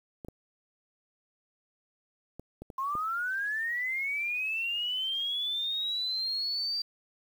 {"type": "clicks", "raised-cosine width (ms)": 2, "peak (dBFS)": -28, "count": 6, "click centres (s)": [0.248, 0.285, 2.396, 2.62, 2.702, 2.953]}
{"type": "linear sweep", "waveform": "sine", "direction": "up", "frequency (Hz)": [1046.5, 4699], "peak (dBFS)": -29, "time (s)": [2.78, 6.82], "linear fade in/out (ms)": 5}
{"effects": ["9-bit"]}